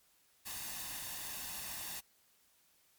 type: noise with comb filter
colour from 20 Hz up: white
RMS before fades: -43 dBFS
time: 0.45-2.01 s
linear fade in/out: 20 ms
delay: 1.1 ms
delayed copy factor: +0.55
effects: white hiss -70 dBFS RMS until 2.98 s + MP3 96 kbps